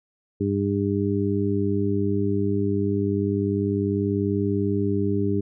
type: harmonic tone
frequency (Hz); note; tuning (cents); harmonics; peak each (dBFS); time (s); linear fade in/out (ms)
100.3; G2; +40; 1 / 2 / 3 / 4; -26 / -26 / -26 / -26; 0.4-5.41; 10
effects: none